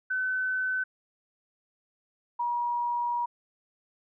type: tone pair in turn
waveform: sine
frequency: 1516 / 957.6 Hz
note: F#6 / A#5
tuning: +42 / +46 cents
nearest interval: minor sixth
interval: 796 cents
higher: first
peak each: -26 dBFS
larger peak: neither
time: 0.1-0.84 / 2.39-3.26 s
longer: second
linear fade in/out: 10 ms
effects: none